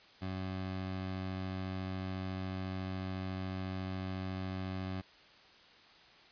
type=tone; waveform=20% pulse; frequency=94 Hz; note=F#2; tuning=28 cents sharp; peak=-32 dBFS; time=0.21-5.02 s; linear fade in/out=20 ms; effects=white hiss -59 dBFS RMS until 6.31 s + resampled to 11025 Hz